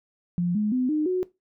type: tone with pitch steps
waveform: sine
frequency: 175.3 / 210.9 / 253.7 / 305.2 / 367.2 Hz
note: F3 / G#3 / B3 / D#4 / F#4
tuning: +7 / +27 / +47 / -33 / -13 cents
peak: -21 dBFS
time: 0.38-1.23 s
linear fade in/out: 0 ms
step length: 170 ms
effects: noise-tail reverb RT60 0.2 s tail -18 dB re dry